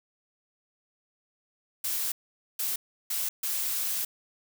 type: noise bursts at uneven times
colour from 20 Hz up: blue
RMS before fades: -30 dBFS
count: 4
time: 1.84-2.12 / 2.59-2.76 / 3.1-3.29 / 3.43-4.05 s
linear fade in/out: 5 ms
effects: none